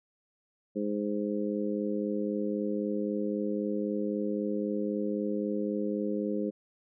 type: harmonic tone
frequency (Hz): 103.83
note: G#2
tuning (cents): 0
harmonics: 2 / 3 / 4 / 5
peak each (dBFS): -32 / -34 / -35 / -36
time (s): 0.75-6.51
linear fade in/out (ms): 20
effects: none